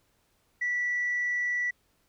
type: tone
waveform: sine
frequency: 1957 Hz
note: B6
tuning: 16 cents flat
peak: -25 dBFS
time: 0.61-1.71 s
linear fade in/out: 10 ms
effects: tanh soft clip ceiling -22 dBFS + pink hiss -70 dBFS RMS until 2.08 s